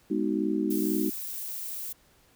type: chord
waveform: sine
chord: G# minor seventh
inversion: none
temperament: just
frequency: 207.7 / 249.2 / 311.5 / 373.8 Hz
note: G#3 / B3 / D#4 / F#4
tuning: 0 / +16 / +2 / +18 cents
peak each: -30 / -32 / -28 / -32 dBFS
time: 0.1-1.1 s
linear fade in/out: 10 ms
type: noise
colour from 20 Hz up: violet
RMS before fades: -36 dBFS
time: 0.7-1.93 s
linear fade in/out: 10 ms
effects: pink hiss -62 dBFS RMS until 2.35 s